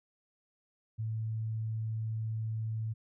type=tone; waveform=sine; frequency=110.7 Hz; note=A2; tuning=11 cents sharp; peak=-32 dBFS; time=0.98-2.94 s; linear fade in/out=20 ms; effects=none